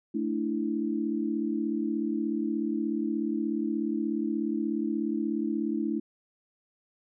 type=chord; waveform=sine; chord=A suspended fourth; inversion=none; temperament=just; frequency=220 / 293.3 / 330 Hz; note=A3 / D4 / E4; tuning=0 / -2 / +2 cents; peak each=-31 dBFS; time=0.14-6 s; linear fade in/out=10 ms; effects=none